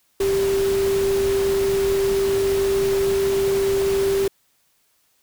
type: tone in noise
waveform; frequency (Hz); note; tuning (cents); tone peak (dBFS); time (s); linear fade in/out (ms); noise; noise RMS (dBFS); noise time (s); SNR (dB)
sine; 392; G4; 0; -17; 0.2-4.28; 5; pink; -30; 0.2-4.28; +10
effects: white hiss -64 dBFS RMS until 5.22 s